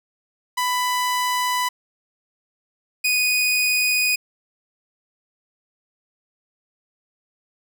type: tone pair in turn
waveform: sawtooth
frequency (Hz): 995 / 2482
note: B5 / D#7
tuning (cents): +13 / -5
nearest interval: octave + major third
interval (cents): 1582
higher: second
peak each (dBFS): -16 / -14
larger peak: second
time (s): 0.57-1.69 / 3.04-4.16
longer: neither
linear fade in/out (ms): 10
effects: none